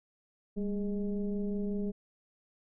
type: tone with frequency modulation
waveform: sine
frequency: 199.3 Hz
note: G3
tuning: 29 cents sharp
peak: -30 dBFS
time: 0.56-1.92 s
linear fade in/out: 20 ms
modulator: 212 Hz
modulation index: 0.92
effects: none